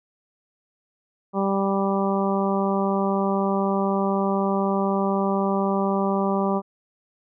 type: harmonic tone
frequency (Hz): 196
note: G3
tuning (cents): 0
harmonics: 1 / 2 / 3 / 4 / 5 / 6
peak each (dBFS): -23 / -26 / -28 / -29 / -30 / -31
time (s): 1.33-6.62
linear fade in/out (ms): 50
effects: none